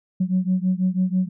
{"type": "beating tone pair", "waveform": "sine", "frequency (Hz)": [182.3, 188.4], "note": ["F#3", "F#3"], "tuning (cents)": [-25, 32], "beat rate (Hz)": 6.1, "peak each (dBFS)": [-20, -21], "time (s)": [0.2, 1.29], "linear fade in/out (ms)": 10, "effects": ["tanh soft clip ceiling -12 dBFS"]}